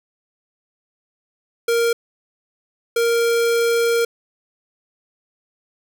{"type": "tone bursts at uneven times", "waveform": "square", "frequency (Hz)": 466.2, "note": "A#4", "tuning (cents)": 0, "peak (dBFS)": -16, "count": 2, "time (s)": [[1.68, 1.93], [2.96, 4.05]], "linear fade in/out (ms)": 5, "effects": []}